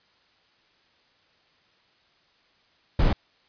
brown noise, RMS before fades -19 dBFS, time 2.99-3.13 s, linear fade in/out 5 ms, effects white hiss -63 dBFS RMS until 3.48 s + resampled to 11025 Hz

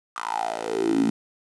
10% pulse tone with high-pass filter sweep, 55.9 Hz, A1, 28 cents sharp, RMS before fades -25 dBFS, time 0.16-1.1 s, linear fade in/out 5 ms, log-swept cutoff 1200 to 230 Hz, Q 8.2, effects resampled to 22050 Hz + 8-bit

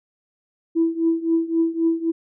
sine tone with tremolo, 329.6 Hz, E4, in tune, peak -13 dBFS, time 0.75-2.12 s, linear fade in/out 20 ms, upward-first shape triangle, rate 3.8 Hz, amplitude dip 90%, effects tanh soft clip ceiling -9 dBFS

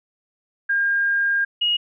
sine tone pair in turn, 1611 / 2881 Hz, G6 / F#7, +47 / -47 cents, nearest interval minor seventh, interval 1006 cents, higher second, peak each -17 dBFS, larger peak neither, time 0.69-1.45 / 1.61-1.77 s, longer first, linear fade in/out 10 ms, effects none

